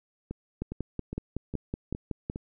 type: two click trains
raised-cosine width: 3 ms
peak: -22 / -18 dBFS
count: 6 / 10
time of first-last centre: 0.31-2.359 / 0.62-2.299 s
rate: 2.44 / 5.36 Hz
effects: none